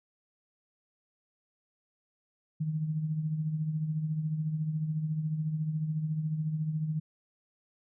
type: tone with tremolo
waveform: sine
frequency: 155.56 Hz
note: D#3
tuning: in tune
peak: -26 dBFS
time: 2.6-7 s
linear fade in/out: 10 ms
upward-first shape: triangle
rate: 14 Hz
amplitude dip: 60%
effects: none